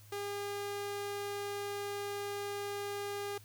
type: tone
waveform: sawtooth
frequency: 405 Hz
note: G#4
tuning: 43 cents flat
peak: -33 dBFS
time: 0.12-3.38 s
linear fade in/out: 5 ms
effects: added 104 Hz sine -55 dBFS peak until 3.44 s + white hiss -61 dBFS RMS until 3.44 s